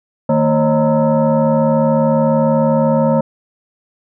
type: tone with frequency modulation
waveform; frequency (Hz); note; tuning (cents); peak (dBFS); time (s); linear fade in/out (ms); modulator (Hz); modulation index
sine; 155.56; D#3; 0; -10; 0.29-3.21; 5; 384; 1.7
effects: none